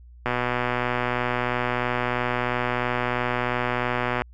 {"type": "click train", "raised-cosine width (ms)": 0.5, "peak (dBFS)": -9, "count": 488, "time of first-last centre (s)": [0.26, 4.219], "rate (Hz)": 123, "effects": ["added 60 Hz sine -44 dBFS peak until 4.33 s"]}